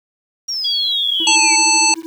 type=exponential sweep; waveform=sine; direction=down; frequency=5710 to 2222 Hz; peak=-19 dBFS; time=0.48-1.56 s; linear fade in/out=10 ms
type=tone with vibrato; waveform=sine; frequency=3322 Hz; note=G#7; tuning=in tune; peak=-17 dBFS; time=0.64-1.36 s; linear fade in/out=10 ms; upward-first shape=triangle; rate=18 Hz; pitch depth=14 cents each way
type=tone with tremolo; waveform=triangle; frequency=326.6 Hz; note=E4; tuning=16 cents flat; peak=-20 dBFS; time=1.2-2.06 s; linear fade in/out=0 ms; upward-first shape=triangle; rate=13 Hz; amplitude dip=100%
type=harmonic tone; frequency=880 Hz; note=A5; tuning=in tune; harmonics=1 / 3 / 5 / 7 / 9; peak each=-17 / -17 / -17 / -17 / -17 dBFS; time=1.27-1.94 s; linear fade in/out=2 ms
effects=7-bit